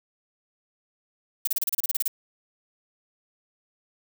violet noise bursts, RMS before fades -24 dBFS, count 12, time 1.45-2.079 s, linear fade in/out 5 ms, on 24 ms, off 31 ms, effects none

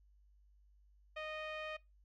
sawtooth tone with low-pass filter, 619 Hz, D#5, 9 cents flat, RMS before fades -44 dBFS, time 1.16-1.77 s, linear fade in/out 10 ms, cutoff 2700 Hz, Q 2.7, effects noise-tail reverb RT60 0.2 s tail -21 dB re dry + added 50 Hz sine -64 dBFS peak until 2.04 s

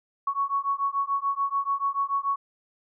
sine beating tone pair, 1108.7 / 1115.6 Hz, C#6 / C#6, 0 / +11 cents, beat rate 6.9 Hz, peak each -27 dBFS, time 0.27-2.36 s, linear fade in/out 5 ms, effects none

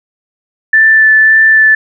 sine tone with vibrato, 1760 Hz, A6, in tune, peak -3 dBFS, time 0.73-1.75 s, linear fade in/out 5 ms, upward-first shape sine, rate 1.8 Hz, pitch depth 10 cents each way, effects none

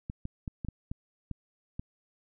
clicks, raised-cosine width 5 ms, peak -23 dBFS, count 8, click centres 0.099 / 0.254 / 0.478 / 0.648 / 0.686 / 0.915 / 1.313 / 1.795 s, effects none

